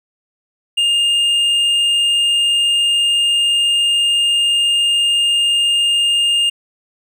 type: tone with hard clipping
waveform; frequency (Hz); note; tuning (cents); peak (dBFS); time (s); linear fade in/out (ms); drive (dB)
triangle; 2821; F7; +17; -13; 0.77-6.5; 10; 8
effects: none

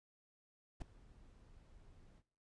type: noise with ADSR envelope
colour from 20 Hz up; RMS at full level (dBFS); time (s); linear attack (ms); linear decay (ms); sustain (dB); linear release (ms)
brown; -39; 0.8-2.23; 18; 4; -23; 54
effects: noise-tail reverb RT60 0.5 s tail -19 dB re dry + resampled to 22050 Hz

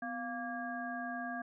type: harmonic tone with a mistuned harmonic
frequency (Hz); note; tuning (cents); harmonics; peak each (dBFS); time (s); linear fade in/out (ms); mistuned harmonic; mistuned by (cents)
233.1; A#3; 0; 1 / 3 / 5 / 7; -42 / -41 / -48 / -42; 0.02-1.42; 5; 1; +120
effects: none

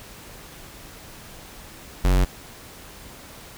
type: tone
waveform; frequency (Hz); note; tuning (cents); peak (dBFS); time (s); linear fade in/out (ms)
square; 46; F#1; -9; -16; 2.04-2.25; 10
effects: pink hiss -43 dBFS RMS until 3.57 s

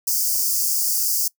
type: high-pass noise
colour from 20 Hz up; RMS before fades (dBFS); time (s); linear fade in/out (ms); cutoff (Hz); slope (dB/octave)
white; -21; 0.07-1.28; 5; 4700; 96
effects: noise-tail reverb RT60 0.1 s tail -22 dB re dry

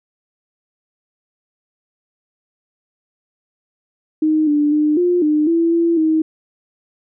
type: tone with pitch steps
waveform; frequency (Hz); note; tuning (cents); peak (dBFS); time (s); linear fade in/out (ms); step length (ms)
sine; 310.7 / 294.9 / 301.6 / 354.1 / 302.7 / 333.6 / 336.6 / 316.3; D#4 / D4 / D4 / F4 / D#4 / E4 / E4 / D#4; -2 / +7 / +46 / +24 / -48 / +21 / +36 / +29; -12; 4.22-6.22; 5; 250
effects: none

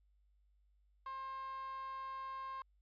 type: tone with high-pass filter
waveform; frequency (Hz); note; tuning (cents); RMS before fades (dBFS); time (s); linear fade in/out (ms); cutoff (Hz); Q
sawtooth; 532; C5; +29; -45; 1.06-2.62; 2; 1100; 9.6
effects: added 50 Hz sine -69 dBFS peak until 2.81 s + resampled to 11025 Hz

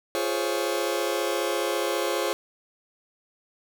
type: chord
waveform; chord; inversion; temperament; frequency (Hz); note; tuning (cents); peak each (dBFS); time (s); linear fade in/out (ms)
sawtooth; Db major seventh; first; just; 346.5 / 415.8 / 519.7 / 554.4; F4 / Ab4 / C5 / Db5; -14 / +2 / -12 / 0; -26; 0.15-2.33; 0
effects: none

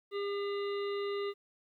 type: harmonic tone with a mistuned harmonic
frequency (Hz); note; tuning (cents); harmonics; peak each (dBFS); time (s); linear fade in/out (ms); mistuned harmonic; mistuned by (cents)
403; G4; +48; 1 / 3 / 5 / 7 / 9 / 10; -33 / -43 / -47 / -50 / -52 / -53; 0.11-1.34; 50; 10; -15
effects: 12-bit

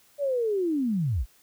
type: linear sweep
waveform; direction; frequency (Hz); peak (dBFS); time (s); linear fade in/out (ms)
sine; down; 587.3 to 40.34; -23; 0.18-1.26; 50
effects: white hiss -60 dBFS RMS until 1.42 s

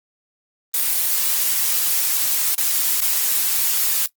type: noise with dropouts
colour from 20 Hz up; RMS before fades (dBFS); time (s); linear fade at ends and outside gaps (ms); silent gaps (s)
blue; -19; 0.74-4.06; 1; 2.548-2.58 / 3.005-3.018
effects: noise-tail reverb RT60 0.1 s tail -18 dB re dry + Opus 24 kbps

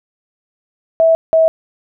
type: tone pair in turn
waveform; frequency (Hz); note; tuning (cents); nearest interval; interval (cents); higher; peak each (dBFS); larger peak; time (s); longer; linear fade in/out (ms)
sine; 653 / 646.2; E5 / E5; -17 / -35; unison; 18; first; -7; neither; 1-1.15 / 1.33-1.48; neither; 0
effects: none

